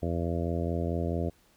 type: harmonic tone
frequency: 84.6 Hz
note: E2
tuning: 45 cents sharp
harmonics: 1 / 2 / 3 / 4 / 5 / 6 / 7 / 8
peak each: -31 / -34 / -36 / -37 / -38 / -39 / -39 / -40 dBFS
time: 0.02-1.3 s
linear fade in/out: 10 ms
effects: pink hiss -64 dBFS RMS until 1.56 s